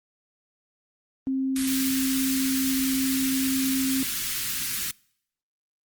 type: tone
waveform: sine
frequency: 265.6 Hz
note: C4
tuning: 26 cents sharp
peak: -23 dBFS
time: 1.27-4.03 s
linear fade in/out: 0 ms
type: band-stop noise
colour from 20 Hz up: white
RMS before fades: -29 dBFS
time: 1.56-4.91 s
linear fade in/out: 2 ms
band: 290 to 1400 Hz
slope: 24 dB/octave
effects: noise-tail reverb RT60 0.7 s tail -26 dB re dry + Opus 32 kbps